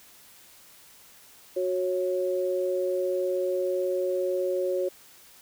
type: tone pair together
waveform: sine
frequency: 367.4 / 549 Hz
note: F#4 / C#5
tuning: -12 / -17 cents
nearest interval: perfect fifth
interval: 695 cents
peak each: -27 / -27 dBFS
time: 1.56-4.89 s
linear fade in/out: 10 ms
effects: white hiss -53 dBFS RMS until 5.41 s